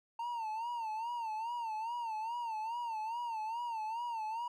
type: tone with vibrato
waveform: triangle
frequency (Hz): 911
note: A#5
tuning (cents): -40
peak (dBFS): -34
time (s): 0.19-4.48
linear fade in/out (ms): 5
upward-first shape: sine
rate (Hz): 2.4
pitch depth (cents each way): 100
effects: none